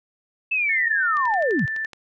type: linear sweep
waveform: sine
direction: down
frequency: 2652 to 99.3 Hz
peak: -19 dBFS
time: 0.51-1.66 s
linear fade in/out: 10 ms
type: tone with pitch glide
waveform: sine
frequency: 1800 to 1768.1 Hz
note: A6 to A6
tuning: +39 to +8 cents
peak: -24 dBFS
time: 0.69-1.86 s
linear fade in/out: 5 ms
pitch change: -31 cents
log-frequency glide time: 1.21-1.61 s
type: click train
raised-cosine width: 0.2 ms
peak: -23 dBFS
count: 10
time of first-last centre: 1.17-1.933 s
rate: 11.8 Hz
effects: none